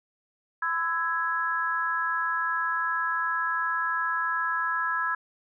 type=chord; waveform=sine; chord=E major; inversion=second; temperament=equal with one note detuned; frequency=1013.2 / 1318.5 / 1661.2 Hz; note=B5 / E6 / G#6; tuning=+44 / 0 / 0 cents; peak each=-31 / -29 / -28 dBFS; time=0.62-5.15 s; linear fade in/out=5 ms; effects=none